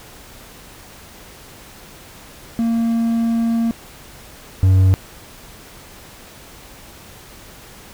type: tone pair in turn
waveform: triangle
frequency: 230 / 94.33 Hz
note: A#3 / F#2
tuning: -23 / +34 cents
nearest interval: octave + minor third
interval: 1543 cents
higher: first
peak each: -13 / -7 dBFS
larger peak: second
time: 2.59-3.71 / 4.63-4.94 s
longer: first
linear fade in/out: 0 ms
effects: pink hiss -41 dBFS RMS until 7.93 s